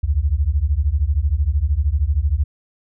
sine beating tone pair, 66.3 / 79.3 Hz, C2 / D#2, +23 / +33 cents, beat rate 13 Hz, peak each -18 dBFS, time 0.03-2.44 s, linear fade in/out 10 ms, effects none

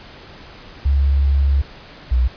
sine tone pair in turn, 69.3 / 61.74 Hz, C#2 / B1, 0 / 0 cents, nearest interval major second, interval 200 cents, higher first, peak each -12 dBFS, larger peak neither, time 0.85-1.62 / 2.11-2.28 s, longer first, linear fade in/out 10 ms, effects pink hiss -40 dBFS RMS until 2.36 s + resampled to 11025 Hz

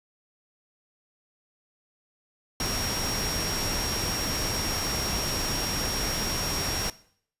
sine tone in noise, 5588 Hz, F8, in tune, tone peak -31 dBFS, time 2.6-6.9 s, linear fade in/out 2 ms, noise pink, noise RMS -30 dBFS, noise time 2.6-6.9 s, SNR -4 dB, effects noise-tail reverb RT60 0.6 s tail -19 dB re dry + resampled to 32000 Hz

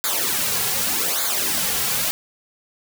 white noise with flanger, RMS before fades -22 dBFS, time 0.04-2.11 s, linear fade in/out 0 ms, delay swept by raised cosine 0.35 to 3.35 ms, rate 0.84 Hz, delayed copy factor -0.8, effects none

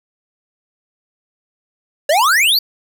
square exponential sweep, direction up, 554.4 to 4772 Hz, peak -11 dBFS, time 2.09-2.59 s, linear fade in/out 5 ms, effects none

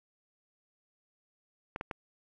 clicks, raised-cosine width 0.5 ms, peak -21 dBFS, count 3, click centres 1.761 / 1.811 / 1.912 s, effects none

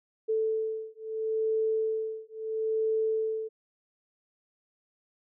sine beating tone pair, 440 / 440.75 Hz, A4 / A4, 0 / +3 cents, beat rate 0.75 Hz, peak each -30 dBFS, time 0.28-3.49 s, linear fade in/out 20 ms, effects none

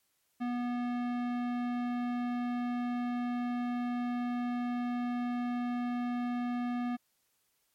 sine tone with tanh clipping, 243.5 Hz, B3, 24 cents flat, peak -33 dBFS, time 0.4-6.97 s, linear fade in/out 20 ms, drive 18 dB, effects white hiss -75 dBFS RMS until 7.74 s + MP3 64 kbps

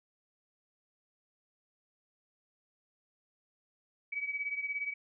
sine beating tone pair, 2275 / 2292 Hz, C#7 / D7, +44 / -43 cents, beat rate 17 Hz, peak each -35 / -39 dBFS, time 4.12-4.94 s, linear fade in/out 10 ms, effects none

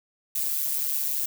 violet noise with amplitude modulation, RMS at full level -24 dBFS, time 0.35-1.26 s, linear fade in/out 5 ms, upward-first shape sine, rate 143 Hz, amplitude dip 70%, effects none

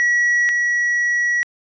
triangle tone pair in turn, 1927 / 1927 Hz, B6 / B6, -43 / -43 cents, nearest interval unison, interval 0 cents, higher neither, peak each -12 / -14 dBFS, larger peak first, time 0-0.49 / 0.49-1.43 s, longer second, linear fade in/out 0 ms, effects resampled to 16000 Hz

